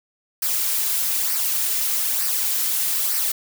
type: noise with flanger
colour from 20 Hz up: blue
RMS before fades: -22 dBFS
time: 0.42-3.32 s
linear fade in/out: 5 ms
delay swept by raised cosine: 0.28 to 3.68 ms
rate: 1.1 Hz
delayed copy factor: -0.55
effects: none